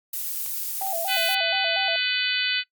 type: noise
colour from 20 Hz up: violet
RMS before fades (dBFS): -29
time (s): 0.13-1.35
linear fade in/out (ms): 5
type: clicks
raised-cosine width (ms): 0.3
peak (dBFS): -27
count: 6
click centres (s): 0.462 / 0.821 / 0.868 / 1.143 / 1.31 / 1.553
type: tone with vibrato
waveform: sine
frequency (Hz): 720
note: F#5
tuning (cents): -47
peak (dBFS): -27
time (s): 0.81-1.96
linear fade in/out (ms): 2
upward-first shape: square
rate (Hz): 4.2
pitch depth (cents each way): 130
type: harmonic tone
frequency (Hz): 500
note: B4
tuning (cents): +21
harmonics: 3 / 4 / 5 / 6 / 7 / 8 / 9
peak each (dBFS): -29 / -31 / -28 / -27 / -30 / -33 / -32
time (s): 1.07-2.64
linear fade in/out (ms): 50
effects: noise-tail reverb RT60 0.1 s tail -21 dB re dry + Opus 48 kbps